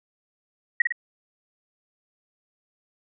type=tone with echo; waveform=sine; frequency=1900 Hz; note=A#6; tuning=33 cents sharp; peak=-13 dBFS; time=0.8-0.82 s; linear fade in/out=5 ms; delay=52 ms; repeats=2; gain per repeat=-5 dB; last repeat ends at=0.924 s; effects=none